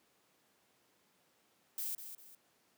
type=noise with echo; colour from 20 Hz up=violet; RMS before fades=-39 dBFS; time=1.78-1.95 s; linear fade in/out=2 ms; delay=200 ms; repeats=2; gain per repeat=-9 dB; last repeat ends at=2.35 s; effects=pink hiss -72 dBFS RMS until 2.77 s + high-pass 200 Hz 12 dB/octave